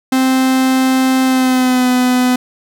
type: tone with pitch glide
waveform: 45% pulse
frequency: 261 to 250.9 Hz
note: C4 to B3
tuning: -4 to +28 cents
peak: -10 dBFS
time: 0.12-2.36 s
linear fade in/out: 5 ms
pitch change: -68 cents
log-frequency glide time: 1.24-1.88 s
effects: none